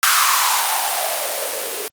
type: noise with band-pass filter sweep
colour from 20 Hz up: violet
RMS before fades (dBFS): -19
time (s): 0.03-1.88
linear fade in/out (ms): 0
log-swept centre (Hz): 1300 to 410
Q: 5.8
effects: Opus 48 kbps